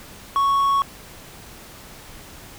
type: tone pair in turn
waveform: triangle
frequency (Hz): 1108.7 / 1108.7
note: C#6 / C#6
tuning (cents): 0 / 0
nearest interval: unison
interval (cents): 0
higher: neither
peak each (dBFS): -14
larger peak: neither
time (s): 0.36-0.59 / 0.59-0.82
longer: neither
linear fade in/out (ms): 0
effects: pink hiss -42 dBFS RMS until 2.58 s